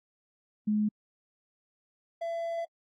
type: tone pair in turn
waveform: sine / triangle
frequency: 211.4 / 671.2 Hz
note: G#3 / E5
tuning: +31 / +31 cents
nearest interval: octave + minor sixth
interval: 2000 cents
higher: second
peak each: -24 / -29 dBFS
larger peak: first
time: 0.67-0.89 / 2.21-2.65 s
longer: second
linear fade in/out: 10 ms
effects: AAC 32 kbps